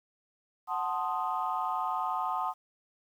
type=chord; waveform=sine; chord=F# diminished seventh; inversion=none; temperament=equal; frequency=740 / 880 / 1046.5 / 1244.5 Hz; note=F#5 / A5 / C6 / Eb6; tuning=0 / 0 / 0 / 0 cents; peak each=-34 dBFS; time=0.67-2.54 s; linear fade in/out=50 ms; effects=tanh soft clip ceiling -20 dBFS + 10-bit